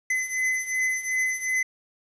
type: beating tone pair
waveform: square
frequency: 2030 / 2032.7 Hz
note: B6 / B6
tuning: +47 / +49 cents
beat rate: 2.7 Hz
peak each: -30 / -26 dBFS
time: 0.1-1.63 s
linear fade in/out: 5 ms
effects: resampled to 22050 Hz + 9-bit